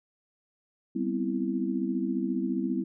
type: chord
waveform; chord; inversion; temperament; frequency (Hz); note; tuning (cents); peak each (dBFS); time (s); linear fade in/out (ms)
sine; C major seventh; second; equal; 196 / 246.9 / 261.6 / 329.6; G3 / B3 / C4 / E4; 0 / 0 / 0 / 0; -32; 0.95-2.84; 10
effects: none